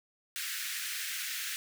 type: high-pass noise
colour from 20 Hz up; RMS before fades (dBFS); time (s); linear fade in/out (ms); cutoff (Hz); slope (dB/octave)
pink; -37; 0.36-1.56; 0; 1500; 48
effects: none